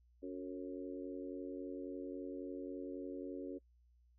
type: harmonic tone with a mistuned harmonic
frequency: 91 Hz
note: F#2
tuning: 28 cents flat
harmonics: 3 / 4 / 5 / 6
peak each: -45 / -47 / -49 / -51 dBFS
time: 0.22-3.59 s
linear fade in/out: 20 ms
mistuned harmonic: 3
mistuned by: +46 cents
effects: noise-tail reverb RT60 0.1 s tail -26 dB re dry + added 60 Hz sine -66 dBFS peak until 4.18 s